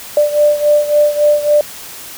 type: beating tone pair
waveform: sine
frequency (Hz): 591 / 594.6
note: D5 / D5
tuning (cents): +11 / +21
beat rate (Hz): 3.6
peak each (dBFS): -10 / -14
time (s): 0.17-1.61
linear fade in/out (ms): 2
effects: white hiss -31 dBFS RMS until 2.17 s